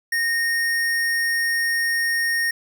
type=tone; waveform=square; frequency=1850 Hz; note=A#6; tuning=14 cents flat; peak=-20 dBFS; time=0.12-2.51 s; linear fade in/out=5 ms; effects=none